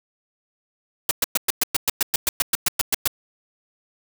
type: noise bursts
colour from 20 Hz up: white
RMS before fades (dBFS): -19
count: 16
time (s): 1.09-3.076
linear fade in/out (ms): 2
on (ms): 21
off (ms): 110
effects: none

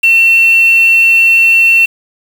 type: tone with quantisation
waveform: sine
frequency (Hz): 2703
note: E7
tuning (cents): +43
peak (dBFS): -4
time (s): 0.03-1.86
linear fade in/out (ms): 10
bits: 4
effects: none

